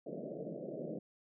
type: band-pass noise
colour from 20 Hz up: white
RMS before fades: -43 dBFS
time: 0.06-0.99 s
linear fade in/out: 5 ms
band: 140 to 640 Hz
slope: 96 dB/octave
effects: none